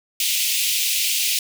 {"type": "high-pass noise", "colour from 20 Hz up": "pink", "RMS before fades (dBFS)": -21, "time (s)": [0.2, 1.39], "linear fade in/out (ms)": 2, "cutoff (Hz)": 2400, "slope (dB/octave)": 48, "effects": []}